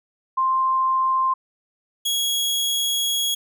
sine / sawtooth tone pair in turn, 1049 / 3323 Hz, C6 / G#7, +4 / 0 cents, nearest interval octave + minor sixth, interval 1996 cents, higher second, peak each -17 dBFS, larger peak neither, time 0.37-1.34 / 2.05-3.35 s, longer second, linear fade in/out 10 ms, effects none

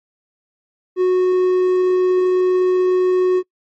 triangle tone, 367.1 Hz, F#4, 14 cents flat, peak -10 dBFS, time 0.96-3.43 s, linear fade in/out 50 ms, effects noise-tail reverb RT60 0.1 s tail -26 dB re dry + MP3 32 kbps

